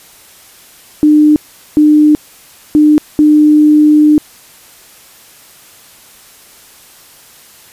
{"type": "tone bursts at uneven times", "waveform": "sine", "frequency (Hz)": 301.5, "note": "D4", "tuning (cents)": 46, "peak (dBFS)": -3, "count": 4, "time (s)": [[1.03, 1.36], [1.77, 2.15], [2.75, 2.98], [3.19, 4.18]], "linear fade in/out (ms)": 0, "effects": ["white hiss -40 dBFS RMS until 7.72 s", "resampled to 32000 Hz"]}